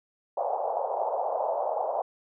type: band-pass noise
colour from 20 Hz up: pink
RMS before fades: -29 dBFS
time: 0.37-2.02 s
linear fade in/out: 5 ms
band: 530 to 890 Hz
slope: 48 dB/octave
effects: none